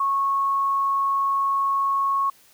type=tone; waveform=sine; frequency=1100 Hz; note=C#6; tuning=14 cents flat; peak=-19 dBFS; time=0-2.3 s; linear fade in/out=5 ms; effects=white hiss -55 dBFS RMS until 2.53 s